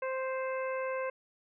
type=harmonic tone; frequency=523.3 Hz; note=C5; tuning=in tune; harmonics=1 / 2 / 3 / 4 / 5; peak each=-33 / -39 / -43 / -45 / -47 dBFS; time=0.02-1.1 s; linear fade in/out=5 ms; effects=none